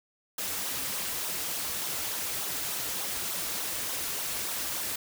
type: noise with flanger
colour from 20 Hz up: white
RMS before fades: -33 dBFS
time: 0.38-4.96 s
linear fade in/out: 5 ms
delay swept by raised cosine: 0.4 to 5.6 ms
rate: 3.4 Hz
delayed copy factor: -0.55
effects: none